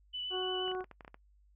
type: tone with vibrato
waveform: sine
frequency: 2980 Hz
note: F#7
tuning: 12 cents sharp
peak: -36 dBFS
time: 0.13-0.73 s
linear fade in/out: 20 ms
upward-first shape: square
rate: 8.5 Hz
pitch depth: 9 cents each way
type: harmonic tone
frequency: 370 Hz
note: F#4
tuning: in tune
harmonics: 1 / 2 / 3 / 4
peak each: -35 / -41 / -45 / -47 dBFS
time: 0.3-0.85 s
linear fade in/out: 50 ms
type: clicks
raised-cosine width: 0.5 ms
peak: -34 dBFS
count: 10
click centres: 0.68 / 0.716 / 0.75 / 0.807 / 0.843 / 0.913 / 1.008 / 1.048 / 1.079 / 1.144 s
effects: noise-tail reverb RT60 0.1 s tail -23 dB re dry + added 50 Hz sine -62 dBFS peak until 1.55 s